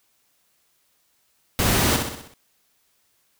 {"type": "noise with echo", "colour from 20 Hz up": "pink", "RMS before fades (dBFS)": -21, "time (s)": [1.59, 1.96], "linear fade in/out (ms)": 0, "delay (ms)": 63, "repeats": 6, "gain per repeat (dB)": -5, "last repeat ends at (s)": 2.338, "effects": ["white hiss -66 dBFS RMS until 3.39 s"]}